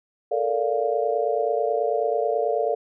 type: chord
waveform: sine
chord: Bb major seventh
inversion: third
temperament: just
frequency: 437 / 466.2 / 582.7 / 699.2 Hz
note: A4 / Bb4 / D5 / F5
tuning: -12 / 0 / -14 / +2 cents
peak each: -26 dBFS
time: 0.31-2.75 s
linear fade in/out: 10 ms
effects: none